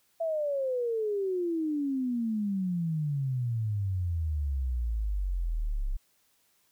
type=exponential sweep; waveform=sine; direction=down; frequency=670 to 32.21 Hz; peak=-27 dBFS; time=0.2-5.97 s; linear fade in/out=10 ms; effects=white hiss -69 dBFS RMS until 6.71 s